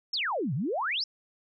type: exponential two-way sweep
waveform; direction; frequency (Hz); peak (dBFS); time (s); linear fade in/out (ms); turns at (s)
sine; down then up; 5588 to 117.2 to 5588; -27; 0.13-1.04; 5; 0.54
effects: none